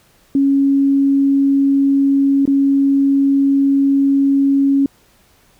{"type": "tone with dropouts", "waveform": "sine", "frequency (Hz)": 276.3, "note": "C#4", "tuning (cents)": -6, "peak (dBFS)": -10, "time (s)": [0.35, 4.86], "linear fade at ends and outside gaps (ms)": 2, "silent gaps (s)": [2.455, 2.476], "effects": ["pink hiss -53 dBFS RMS until 5.59 s"]}